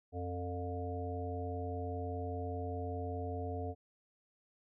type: harmonic tone with a mistuned harmonic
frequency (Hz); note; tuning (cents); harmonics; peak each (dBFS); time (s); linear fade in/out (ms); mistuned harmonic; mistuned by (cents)
89; F2; +33; 1 / 3 / 5 / 7 / 8; -39 / -45 / -43 / -48 / -44; 0.12-3.75; 50; 7; -45
effects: none